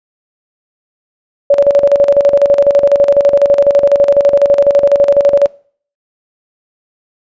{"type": "tone with tremolo", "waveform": "sine", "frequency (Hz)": 567, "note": "C#5", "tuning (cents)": 39, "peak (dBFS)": -3, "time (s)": [1.5, 5.47], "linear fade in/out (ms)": 5, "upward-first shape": "square", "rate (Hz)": 12, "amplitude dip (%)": 70, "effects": ["noise-tail reverb RT60 0.5 s tail -23 dB re dry", "resampled to 16000 Hz"]}